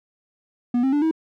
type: tone with pitch steps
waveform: triangle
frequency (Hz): 242.8 / 266.3 / 292.1 / 320.4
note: B3 / C4 / D4 / E4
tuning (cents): -29 / +31 / -9 / -49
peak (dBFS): -15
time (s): 0.74-1.112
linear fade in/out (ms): 5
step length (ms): 93
effects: none